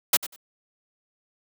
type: noise with echo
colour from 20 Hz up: white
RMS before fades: -18 dBFS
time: 0.13-0.17 s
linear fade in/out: 5 ms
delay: 96 ms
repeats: 2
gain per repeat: -15 dB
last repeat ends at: 0.362 s
effects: high-pass 200 Hz 12 dB/octave